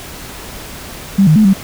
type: tone with pitch steps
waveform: sine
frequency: 196 / 155.2 / 215.1 / 194 Hz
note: G3 / D#3 / A3 / G3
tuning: 0 / -4 / -39 / -18 cents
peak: -5 dBFS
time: 1.18-1.536 s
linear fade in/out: 10 ms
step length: 89 ms
effects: pink hiss -30 dBFS RMS until 1.63 s